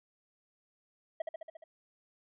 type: tone with echo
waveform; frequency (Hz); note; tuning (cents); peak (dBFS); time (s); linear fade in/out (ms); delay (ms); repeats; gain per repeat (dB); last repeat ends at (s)
triangle; 646; E5; -35; -29; 1.2-1.22; 5; 70; 6; -3; 1.64
effects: resampled to 8000 Hz